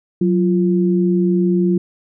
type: tone pair together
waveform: sine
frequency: 183.7 / 346.8 Hz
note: F#3 / F4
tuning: -12 / -12 cents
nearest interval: major seventh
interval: 1100 cents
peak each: -14 / -17 dBFS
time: 0.21-1.78 s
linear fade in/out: 5 ms
effects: none

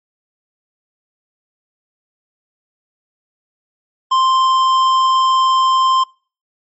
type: tone with tanh clipping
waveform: sine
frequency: 1046.5 Hz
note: C6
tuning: in tune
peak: -12 dBFS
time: 4.11-6.04 s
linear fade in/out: 10 ms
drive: 11 dB
effects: noise-tail reverb RT60 0.4 s tail -26 dB re dry + MP3 32 kbps

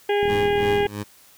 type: harmonic tone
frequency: 408.7 Hz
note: G#4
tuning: 28 cents flat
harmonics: 1 / 2 / 4 / 5 / 6 / 7 / 8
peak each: -19 / -25 / -31 / -33 / -35 / -36 / -37 dBFS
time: 0.09-0.87 s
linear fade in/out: 5 ms
type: click train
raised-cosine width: 3 ms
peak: -19 dBFS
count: 26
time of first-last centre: 0.23-0.855 s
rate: 40 Hz
type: tone with tremolo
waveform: 15% pulse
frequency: 103.1 Hz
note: G#2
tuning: 12 cents flat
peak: -20 dBFS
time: 0.28-1.04 s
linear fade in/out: 20 ms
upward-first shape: sine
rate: 3 Hz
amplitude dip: 85%
effects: white hiss -52 dBFS RMS until 1.37 s

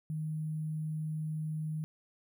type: tone with sample-and-hold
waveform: sine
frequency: 155.56 Hz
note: D#3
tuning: in tune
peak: -33 dBFS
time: 0.1-1.84 s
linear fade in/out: 0 ms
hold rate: 11025 Hz
effects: none

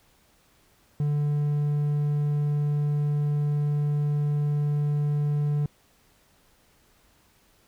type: tone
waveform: triangle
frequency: 146.83 Hz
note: D3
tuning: in tune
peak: -20 dBFS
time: 1-5.66 s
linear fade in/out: 2 ms
effects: pink hiss -62 dBFS RMS until 7.67 s

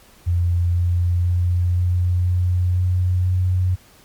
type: tone with pitch steps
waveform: sine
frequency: 87.1 / 87.81 / 88.52 / 89.24 / 89.96 / 90.69 / 91.43 Hz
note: F2 / F2 / F2 / F2 / F#2 / F#2 / F#2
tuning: -4 / +10 / +24 / +38 / -48 / -34 / -20 cents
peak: -15 dBFS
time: 0.26-3.76 s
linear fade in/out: 20 ms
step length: 500 ms
effects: pink hiss -50 dBFS RMS until 4.04 s + MP3 96 kbps

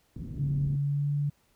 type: low-pass noise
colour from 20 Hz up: white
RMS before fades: -38 dBFS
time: 0.16-0.76 s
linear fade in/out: 2 ms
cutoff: 220 Hz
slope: 24 dB/octave
type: tone with pitch glide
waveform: sine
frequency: 141.3 to 144.6 Hz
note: C#3 to D3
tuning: +34 to -27 cents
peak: -25 dBFS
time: 0.39-1.3 s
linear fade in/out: 10 ms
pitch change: +39 cents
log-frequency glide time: 0.74-1.13 s
effects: pink hiss -68 dBFS RMS until 1.55 s

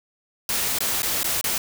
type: noise with dropouts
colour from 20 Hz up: white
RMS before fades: -24 dBFS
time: 0.49-1.58 s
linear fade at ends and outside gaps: 2 ms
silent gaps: 0.787-0.805 / 1.021-1.03 / 1.232-1.243 / 1.412-1.441 s
effects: none

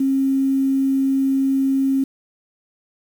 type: tone with quantisation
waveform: sine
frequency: 269.7 Hz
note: C#4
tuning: 47 cents flat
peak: -15 dBFS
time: 0-2.04 s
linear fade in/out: 5 ms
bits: 7
effects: none

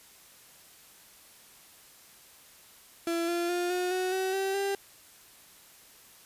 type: tone with pitch steps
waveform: 35% pulse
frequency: 336.7 / 344.6 / 352.6 / 360.9 / 369.3 / 377.9 / 386.8 / 395.8 Hz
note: E4 / F4 / F4 / F#4 / F#4 / F#4 / G4 / G4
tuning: +37 / -23 / +17 / -43 / -3 / +37 / -23 / +17 cents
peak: -26 dBFS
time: 3.07-4.75 s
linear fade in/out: 2 ms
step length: 210 ms
effects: white hiss -55 dBFS RMS until 6.25 s + resampled to 32000 Hz

